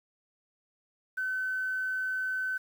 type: tone with quantisation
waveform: sine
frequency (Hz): 1520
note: F#6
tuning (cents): +46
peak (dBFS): -29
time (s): 1.17-2.58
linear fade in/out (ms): 10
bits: 9
effects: none